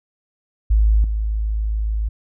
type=tone with level steps; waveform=sine; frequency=53.5 Hz; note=A1; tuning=48 cents flat; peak=-11 / -18 dBFS; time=0.7-2.09 s; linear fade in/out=10 ms; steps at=1.04 s; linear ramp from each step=2 ms; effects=none